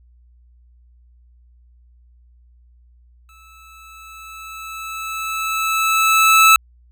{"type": "tone with exponential growth", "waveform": "25% pulse", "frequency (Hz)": 1309, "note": "E6", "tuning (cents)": -13, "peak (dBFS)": -3, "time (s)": [3.29, 6.56], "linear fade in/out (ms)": 1, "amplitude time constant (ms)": 710, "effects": ["added 60 Hz sine -48 dBFS peak until 6.91 s"]}